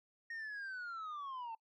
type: linear sweep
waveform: sine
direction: down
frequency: 1864.7 to 880 Hz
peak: -39 dBFS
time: 0.3-1.55 s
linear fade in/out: 5 ms
effects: noise-tail reverb RT60 0.1 s tail -24 dB re dry + tanh soft clip ceiling -41 dBFS